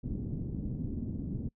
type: low-pass noise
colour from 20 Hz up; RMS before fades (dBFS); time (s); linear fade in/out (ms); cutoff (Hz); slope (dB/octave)
white; -36; 0.03-1.49; 10; 250; 24
effects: noise-tail reverb RT60 0.1 s tail -26 dB re dry